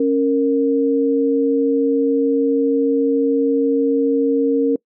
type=tone pair together; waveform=sine; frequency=275.5 / 463.3 Hz; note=C#4 / A#4; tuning=-11 / -11 cents; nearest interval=major sixth; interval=900 cents; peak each=-16 dBFS; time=0-4.76 s; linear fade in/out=5 ms; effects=noise-tail reverb RT60 0.1 s tail -24 dB re dry